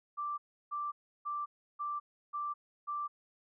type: tone bursts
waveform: sine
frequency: 1174.7 Hz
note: D6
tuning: in tune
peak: -34 dBFS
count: 6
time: 0.17-3.08 s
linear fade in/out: 20 ms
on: 210 ms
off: 330 ms
effects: none